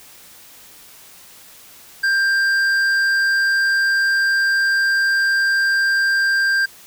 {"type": "tone with hard clipping", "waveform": "sine", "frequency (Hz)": 1586, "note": "G6", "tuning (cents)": 20, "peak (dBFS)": -16, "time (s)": [2.03, 6.66], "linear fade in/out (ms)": 10, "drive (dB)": 7, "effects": ["white hiss -44 dBFS RMS until 6.86 s"]}